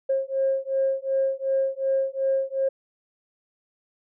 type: beating tone pair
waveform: sine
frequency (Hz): 536 / 538.7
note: C5 / C#5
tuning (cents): +42 / -50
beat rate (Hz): 2.7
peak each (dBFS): -24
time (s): 0.09-2.69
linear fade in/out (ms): 10
effects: tanh soft clip ceiling -14 dBFS